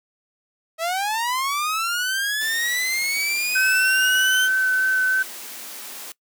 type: linear sweep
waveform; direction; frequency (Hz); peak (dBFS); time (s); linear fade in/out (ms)
sawtooth; up; 636 to 3136; -18; 0.78-4.49; 50
type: high-pass noise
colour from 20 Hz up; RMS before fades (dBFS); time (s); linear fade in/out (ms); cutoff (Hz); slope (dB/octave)
white; -36; 2.41-6.12; 2; 200; 48
type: tone with vibrato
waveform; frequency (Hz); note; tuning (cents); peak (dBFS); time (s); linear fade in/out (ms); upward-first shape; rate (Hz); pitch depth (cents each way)
sine; 1525; G6; -48; -17; 3.55-5.23; 10; sine; 3.2; 10
effects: noise-tail reverb RT60 0.1 s tail -22 dB re dry